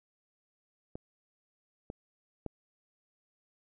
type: clicks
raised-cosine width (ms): 2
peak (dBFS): -27 / -26 / -23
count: 3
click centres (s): 0.955 / 1.901 / 2.463
effects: none